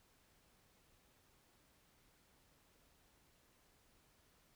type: silence
effects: pink hiss -72 dBFS RMS until 4.55 s